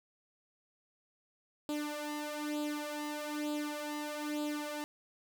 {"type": "tone with flanger", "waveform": "sawtooth", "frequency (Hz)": 297.7, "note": "D4", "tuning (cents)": 24, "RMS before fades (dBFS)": -38, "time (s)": [1.69, 4.84], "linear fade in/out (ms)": 0, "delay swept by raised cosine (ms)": [0.25, 2.35], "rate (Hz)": 1.1, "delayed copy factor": 0.75, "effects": []}